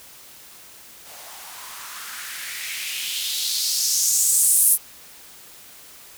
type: noise with band-pass filter sweep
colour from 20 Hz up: violet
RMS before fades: -23 dBFS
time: 1.04-4.78 s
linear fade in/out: 50 ms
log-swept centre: 600 to 11000 Hz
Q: 3
effects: white hiss -45 dBFS RMS until 6.17 s